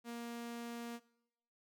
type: tone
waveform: sawtooth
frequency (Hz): 235.4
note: A#3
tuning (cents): +17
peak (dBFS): -39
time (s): 0.04-1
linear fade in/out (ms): 50
effects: noise-tail reverb RT60 0.8 s tail -20 dB re dry